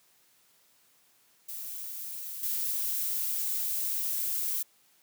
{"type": "noise with level steps", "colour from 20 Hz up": "violet", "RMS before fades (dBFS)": [-39, -31], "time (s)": [1.48, 4.63], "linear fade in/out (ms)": 10, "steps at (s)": 2.43, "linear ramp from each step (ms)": 2, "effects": ["white hiss -65 dBFS RMS until 5.02 s", "high-pass 100 Hz 12 dB/octave"]}